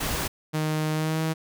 pink noise, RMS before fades -28 dBFS, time 0-0.28 s, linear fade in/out 10 ms
sawtooth tone with pitch glide, 155.1 to 159.64 Hz, D#3 to D#3, -5 to +45 cents, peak -20 dBFS, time 0.53-1.34 s, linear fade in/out 20 ms, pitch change +50 cents, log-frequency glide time 0.93-1.21 s
effects none

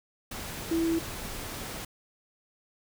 sine tone in noise, 330 Hz, E4, 2 cents sharp, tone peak -24 dBFS, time 0.71-0.99 s, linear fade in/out 5 ms, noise pink, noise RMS -38 dBFS, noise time 0.31-1.85 s, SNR +11 dB, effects none

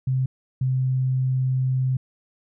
sine tone pair in turn, 130.4 / 129.84 Hz, C3 / C3, -5 / -13 cents, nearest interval unison, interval 8 cents, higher first, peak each -19 dBFS, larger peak neither, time 0.07-0.26 / 0.61-1.97 s, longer second, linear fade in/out 5 ms, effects none

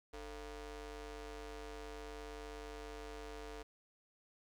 sawtooth ring-modulated tone, 247.7 Hz, B3, 5 cents sharp, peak -39 dBFS, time 0.13-3.63 s, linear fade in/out 10 ms, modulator 198 Hz, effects low-pass 8000 Hz 12 dB/octave + 12-bit

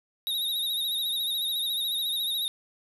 square tone with vibrato, 3766 Hz, A#7, 17 cents sharp, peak -27 dBFS, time 0.27-2.48 s, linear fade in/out 0 ms, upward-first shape triangle, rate 14 Hz, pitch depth 75 cents each way, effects 9-bit

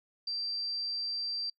sine tone, 4699 Hz, D8, in tune, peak -32 dBFS, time 0.27-1.5 s, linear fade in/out 5 ms, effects noise-tail reverb RT60 0.1 s tail -25 dB re dry

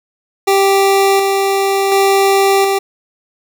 25% pulse tone with tremolo, 392 Hz, G4, in tune, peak -5 dBFS, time 0.47-2.79 s, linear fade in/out 10 ms, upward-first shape square, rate 0.69 Hz, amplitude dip 30%, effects none

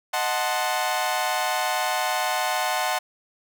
sawtooth chord, D# diminished seventh, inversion none, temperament equal, 622.3 / 740 / 880 / 1046.5 Hz, D#5 / F#5 / A5 / C6, 0 / 0 / 0 / 0 cents, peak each -27 / -22 / -25 / -26 dBFS, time 0.13-2.99 s, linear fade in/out 10 ms, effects none

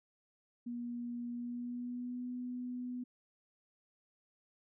sine tone with pitch glide, 239.8 to 248 Hz, A#3 to B3, +49 to +7 cents, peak -38 dBFS, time 0.66-3.04 s, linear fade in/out 10 ms, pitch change +58 cents, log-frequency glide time 1.31-2.27 s, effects none

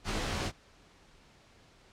pink noise with comb filter, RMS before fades -33 dBFS, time 0.04-0.52 s, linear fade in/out 50 ms, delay 17 ms, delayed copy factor -0.9, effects pink hiss -60 dBFS RMS until 1.92 s + low-pass 6000 Hz 12 dB/octave

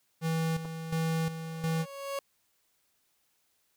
square tone with tremolo, 162.4 Hz, E3, 26 cents flat, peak -28 dBFS, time 0.21-1.86 s, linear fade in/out 50 ms, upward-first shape square, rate 1.4 Hz, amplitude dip 65%
clicks, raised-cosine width 1 ms, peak -32 dBFS, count 2, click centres 0.649 / 0.656 s
30% pulse tone with exponential growth, 554.4 Hz, C#5, in tune, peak -28 dBFS, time 1.27-2.19 s, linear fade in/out 2 ms, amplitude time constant 200 ms
effects white hiss -73 dBFS RMS until 3.76 s

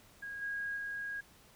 sine tone with level steps, 1639 Hz, G#6, 23 cents flat, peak -40 / -35 / -37 dBFS, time 0.22-1.21 s, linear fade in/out 10 ms, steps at 0.41 / 0.76 s, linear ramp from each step 20 ms, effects pink hiss -61 dBFS RMS until 1.55 s

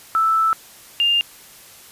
sine tone pair in turn, 1318.5 / 2805 Hz, E6 / F7, 0 / +7 cents, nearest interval octave + minor second, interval 1307 cents, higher second, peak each -14 dBFS, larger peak neither, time 0.15-0.53 / 1-1.21 s, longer first, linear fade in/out 0 ms, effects white hiss -44 dBFS RMS until 1.91 s + resampled to 32000 Hz

